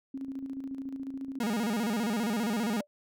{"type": "tone with tremolo", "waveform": "sine", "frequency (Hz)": 269.5, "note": "C#4", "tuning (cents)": -49, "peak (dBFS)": -33, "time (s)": [0.14, 1.39], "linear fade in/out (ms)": 5, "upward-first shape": "square", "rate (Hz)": 14, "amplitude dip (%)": 50}
{"type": "tone with vibrato", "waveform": "40% pulse", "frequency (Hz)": 220, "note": "A3", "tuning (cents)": 0, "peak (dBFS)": -27, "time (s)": [1.4, 2.81], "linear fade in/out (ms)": 5, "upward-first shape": "square", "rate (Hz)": 15, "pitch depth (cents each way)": 130}
{"type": "tone with exponential decay", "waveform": "sine", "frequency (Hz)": 587.3, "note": "D5", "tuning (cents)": 0, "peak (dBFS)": -32, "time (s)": [2.8, 2.87], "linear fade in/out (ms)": 0, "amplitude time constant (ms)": 15}
{"effects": []}